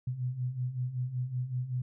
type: beating tone pair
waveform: sine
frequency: 122.4 / 127.7 Hz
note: B2 / C3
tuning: -15 / -42 cents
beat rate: 5.3 Hz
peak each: -37 / -32 dBFS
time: 0.07-1.82 s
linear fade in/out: 5 ms
effects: none